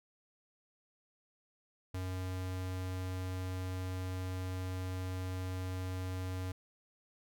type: tone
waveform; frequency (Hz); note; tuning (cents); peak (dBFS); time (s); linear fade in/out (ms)
square; 92.5; F#2; 0; -37; 1.94-6.52; 5
effects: none